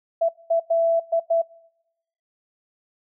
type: tone bursts at uneven times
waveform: sine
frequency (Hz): 665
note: E5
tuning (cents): +15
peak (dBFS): -16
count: 5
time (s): 0.21-0.29 / 0.5-0.6 / 0.7-1 / 1.12-1.2 / 1.3-1.42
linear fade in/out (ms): 10
effects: noise-tail reverb RT60 0.9 s tail -24 dB re dry

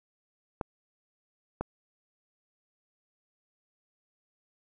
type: clicks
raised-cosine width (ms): 1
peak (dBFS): -17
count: 2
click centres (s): 0.612 / 1.61
effects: none

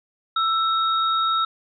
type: tone pair together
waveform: sine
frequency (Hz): 1326 / 3750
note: E6 / A#7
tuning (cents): +10 / +10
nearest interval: octave + tritone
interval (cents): 1800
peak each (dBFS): -19 / -26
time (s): 0.36-1.45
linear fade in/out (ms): 5
effects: none

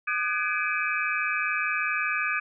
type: tone cluster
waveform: sine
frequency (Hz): 1219 / 1514 / 1679 / 2335 / 2534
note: D#6 / F#6 / G#6 / D7 / D#7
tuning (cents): -36 / +39 / +18 / -11 / +31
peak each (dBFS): -31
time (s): 0.07-2.4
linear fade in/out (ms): 10
effects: none

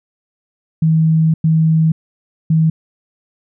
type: tone bursts at uneven times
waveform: sine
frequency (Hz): 160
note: D#3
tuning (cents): +49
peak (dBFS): -9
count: 3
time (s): 0.82-1.34 / 1.44-1.92 / 2.5-2.7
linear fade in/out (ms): 5
effects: none

